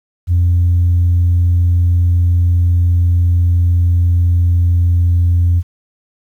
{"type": "tone with pitch glide", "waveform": "sine", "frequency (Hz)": [87.31, 86.81], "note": ["F2", "F2"], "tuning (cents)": [0, -10], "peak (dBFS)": -7, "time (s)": [0.27, 5.63], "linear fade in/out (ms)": 50, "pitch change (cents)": -10, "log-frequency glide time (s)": [1.75, 5.13], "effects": ["tanh soft clip ceiling -6 dBFS", "8-bit"]}